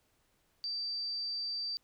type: tone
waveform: sine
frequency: 4660 Hz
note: D8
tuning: 14 cents flat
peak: -34 dBFS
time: 0.64-1.77 s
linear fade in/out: 0 ms
effects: pink hiss -73 dBFS RMS until 1.83 s